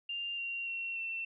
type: tone with pitch steps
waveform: sine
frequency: 2794 / 2760 / 2727 / 2694 Hz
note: F7 / F7 / F7 / E7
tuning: 0 / -21 / -42 / +37 cents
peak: -35 dBFS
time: 0.09-1.25 s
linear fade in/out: 5 ms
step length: 290 ms
effects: none